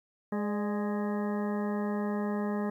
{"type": "harmonic tone with a mistuned harmonic", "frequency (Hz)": 207.7, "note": "G#3", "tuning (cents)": 0, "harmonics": [1, 2, 3, 4, 5, 6, 8, 9], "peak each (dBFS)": [-30, -36, -40, -42, -44, -46, -48, -49], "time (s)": [0.32, 2.7], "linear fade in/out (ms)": 5, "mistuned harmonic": 3, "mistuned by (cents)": -54, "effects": ["11-bit"]}